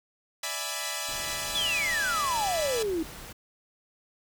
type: chord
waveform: 5% pulse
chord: E dominant seventh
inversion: third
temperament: equal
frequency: 587.3 / 659.3 / 830.6 / 987.8 Hz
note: D5 / E5 / G#5 / B5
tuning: 0 / 0 / 0 / 0 cents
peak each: -25 dBFS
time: 0.43-2.83 s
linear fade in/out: 5 ms
type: noise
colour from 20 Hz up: pink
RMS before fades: -43 dBFS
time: 1.08-3.33 s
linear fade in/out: 10 ms
type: exponential sweep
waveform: sine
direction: down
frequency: 3520 to 310.8 Hz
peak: -26 dBFS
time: 1.55-3.03 s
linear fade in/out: 5 ms
effects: none